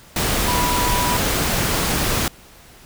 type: tone in noise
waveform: sine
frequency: 980 Hz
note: B5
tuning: 14 cents flat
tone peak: -21 dBFS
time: 0.48-1.17 s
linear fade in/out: 2 ms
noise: pink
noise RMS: -20 dBFS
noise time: 0.16-2.28 s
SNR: -4 dB
effects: pink hiss -46 dBFS RMS until 2.85 s